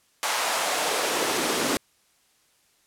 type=noise with high-pass filter sweep; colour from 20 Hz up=pink; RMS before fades=-25 dBFS; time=0.23-1.77 s; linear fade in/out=0 ms; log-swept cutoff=920 to 260 Hz; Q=1.4; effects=white hiss -64 dBFS RMS until 2.86 s + low-pass 11000 Hz 12 dB/octave